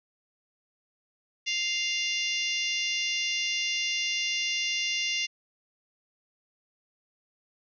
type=harmonic tone; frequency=698.5 Hz; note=F5; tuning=in tune; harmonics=3 / 4 / 5 / 6 / 7 / 8 / 9; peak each=-33 / -30 / -36 / -40 / -37 / -36 / -40 dBFS; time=1.46-5.27 s; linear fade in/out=20 ms; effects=none